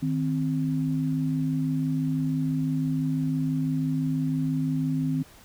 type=tone pair together; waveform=sine; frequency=155.5 / 261.5 Hz; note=D#3 / C4; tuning=-1 / -1 cents; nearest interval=major sixth; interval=900 cents; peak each=-26 dBFS; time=0.02-5.23 s; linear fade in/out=10 ms; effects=pink hiss -52 dBFS RMS until 5.44 s